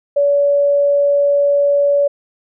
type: tone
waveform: sine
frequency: 570 Hz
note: C#5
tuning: 48 cents sharp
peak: -10 dBFS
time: 0.16-2.08 s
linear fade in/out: 10 ms
effects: none